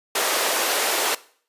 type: high-pass noise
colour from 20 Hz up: pink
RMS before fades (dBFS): -22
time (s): 0.15-1.15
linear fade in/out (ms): 5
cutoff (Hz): 400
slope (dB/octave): 24
effects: noise-tail reverb RT60 0.5 s tail -19 dB re dry + resampled to 32000 Hz